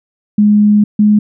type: tone pair in turn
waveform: sine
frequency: 208.6 / 209.9 Hz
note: G#3 / G#3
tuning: +8 / +19 cents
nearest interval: unison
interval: 11 cents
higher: second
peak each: -5 dBFS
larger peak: neither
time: 0.38-0.84 / 0.99-1.19 s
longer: first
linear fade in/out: 5 ms
effects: none